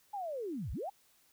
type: linear two-way sweep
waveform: sine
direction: down then up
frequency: 849 to 44.74 to 849 Hz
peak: -36 dBFS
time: 0.13-0.9 s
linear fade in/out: 10 ms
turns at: 0.72 s
effects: white hiss -68 dBFS RMS until 1.32 s